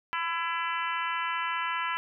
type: harmonic tone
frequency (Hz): 334.8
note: E4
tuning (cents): +27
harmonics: 3 / 4 / 5 / 6 / 7 / 8 / 9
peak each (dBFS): -32 / -34 / -36 / -38 / -39 / -40 / -41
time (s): 0.13-1.97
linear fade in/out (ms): 0
effects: none